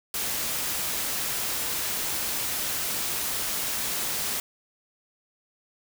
white noise, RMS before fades -29 dBFS, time 0.14-4.4 s, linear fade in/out 2 ms, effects none

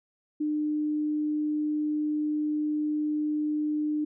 sine tone, 301.6 Hz, D4, 46 cents sharp, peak -25 dBFS, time 0.4-4.05 s, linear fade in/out 10 ms, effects none

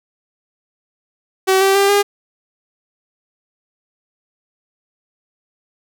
sawtooth tone with pitch steps, 380.4 / 388.6 / 397 / 405.6 Hz, F#4 / G4 / G4 / G#4, +48 / -15 / +22 / -41 cents, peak -7 dBFS, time 1.47-2.03 s, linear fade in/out 20 ms, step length 140 ms, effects none

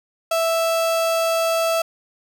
35% pulse tone, 659.3 Hz, E5, in tune, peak -16 dBFS, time 0.31-1.82 s, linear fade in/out 5 ms, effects none

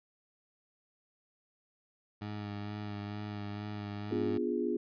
20% pulse tone with vibrato, 103.6 Hz, G#2, 4 cents flat, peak -33 dBFS, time 2.21-4.38 s, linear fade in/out 10 ms, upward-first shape sine, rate 2.2 Hz, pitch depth 22 cents each way
sine chord, B diminished seventh, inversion none, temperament equal, 246.9 / 293.7 / 349.2 / 415.3 Hz, B3 / D4 / F4 / Ab4, 0 / 0 / 0 / 0 cents, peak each -35 / -38 / -34 / -35 dBFS, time 4.11-4.77 s, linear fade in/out 5 ms
effects resampled to 11025 Hz

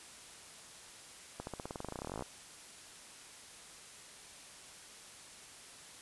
accelerating click train, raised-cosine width 1 ms, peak -26 dBFS, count 24, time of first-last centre 1.4-2.223 s, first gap 71 ms, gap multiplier 0.93, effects white hiss -53 dBFS RMS until 6.01 s + resampled to 24000 Hz

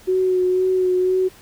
sine tone with vibrato, 369.4 Hz, F#4, 3 cents flat, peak -15 dBFS, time 0.07-1.29 s, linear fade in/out 20 ms, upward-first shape sine, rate 2 Hz, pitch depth 20 cents each way, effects pink hiss -47 dBFS RMS until 1.41 s

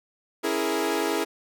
sawtooth chord, A# half-diminished seventh, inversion first, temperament equal, 277.2 / 329.6 / 415.3 / 466.2 Hz, C#4 / E4 / G#4 / A#4, 0 / 0 / 0 / 0 cents, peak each -29 / -24 / -24 / -27 dBFS, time 0.43-1.25 s, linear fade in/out 20 ms, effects none

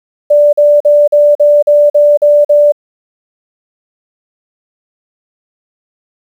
sine tone bursts, 587.3 Hz, D5, in tune, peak -3 dBFS, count 9, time 0.3-2.722 s, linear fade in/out 10 ms, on 230 ms, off 44 ms, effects 7-bit

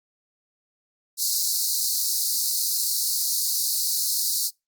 pink high-pass noise, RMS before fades -24 dBFS, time 1.17-4.51 s, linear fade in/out 50 ms, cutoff 4100 Hz, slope 96 dB/octave, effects noise-tail reverb RT60 0.2 s tail -24 dB re dry + Opus 48 kbps

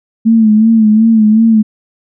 sine tone with vibrato, 220 Hz, A3, in tune, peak -4 dBFS, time 0.25-1.63 s, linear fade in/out 20 ms, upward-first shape sine, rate 2.7 Hz, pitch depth 60 cents each way, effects none

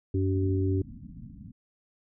harmonic tone, 95.2 Hz, F#2, 50 cents sharp, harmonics 1 / 3 / 4, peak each -25 / -30 / -31 dBFS, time 0.14-0.82 s, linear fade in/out 5 ms
white low-pass noise, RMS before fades -45 dBFS, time 0.33-1.52 s, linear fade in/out 10 ms, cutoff 270 Hz, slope 96 dB/octave
effects none

